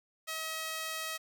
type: tone with high-pass filter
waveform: sawtooth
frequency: 638 Hz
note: D#5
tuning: 43 cents sharp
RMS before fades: -38 dBFS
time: 0.27-1.18 s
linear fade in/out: 20 ms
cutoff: 1500 Hz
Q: 0.65
effects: none